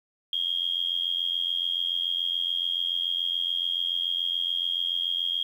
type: tone with amplitude modulation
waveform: sine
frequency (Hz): 3259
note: G#7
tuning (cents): -33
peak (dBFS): -21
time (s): 0.33-5.43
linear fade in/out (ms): 2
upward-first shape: sine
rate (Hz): 87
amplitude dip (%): 90
effects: 9-bit